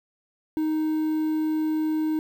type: tone with quantisation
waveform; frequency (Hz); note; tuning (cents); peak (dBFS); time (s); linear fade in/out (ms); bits
triangle; 311.1; D#4; 0; -20; 0.57-2.19; 0; 8
effects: none